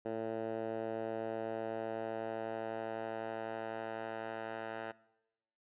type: tone with band-pass filter sweep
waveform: 10% pulse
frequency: 112 Hz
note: A2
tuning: 31 cents sharp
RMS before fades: -40 dBFS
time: 0.05-4.92 s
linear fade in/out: 10 ms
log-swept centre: 480 to 1100 Hz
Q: 1.2
effects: noise-tail reverb RT60 0.9 s tail -21 dB re dry + resampled to 8000 Hz